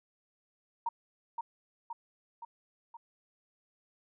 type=tone with echo; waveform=sine; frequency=932.3 Hz; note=A#5; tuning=in tune; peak=-29 dBFS; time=0.86-0.89 s; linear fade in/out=5 ms; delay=520 ms; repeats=4; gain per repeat=-4 dB; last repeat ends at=2.97 s; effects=none